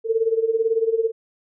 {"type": "tone with tremolo", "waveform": "sine", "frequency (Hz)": 450.5, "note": "A4", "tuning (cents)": 41, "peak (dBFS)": -14, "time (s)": [0.04, 1.12], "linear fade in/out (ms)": 50, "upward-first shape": "sine", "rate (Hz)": 18, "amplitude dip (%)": 80, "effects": []}